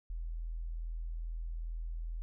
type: tone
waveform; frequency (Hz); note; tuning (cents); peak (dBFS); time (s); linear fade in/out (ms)
sine; 41.2; E1; 0; -36; 0.1-2.22; 0
effects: none